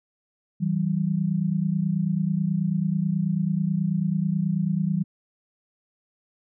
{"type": "tone pair together", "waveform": "sine", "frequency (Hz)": [161.78, 191], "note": ["E3", "G3"], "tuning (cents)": [-32, -45], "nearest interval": "minor third", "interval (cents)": 287, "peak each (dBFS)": -24, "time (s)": [0.6, 5.04], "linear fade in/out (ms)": 20, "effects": []}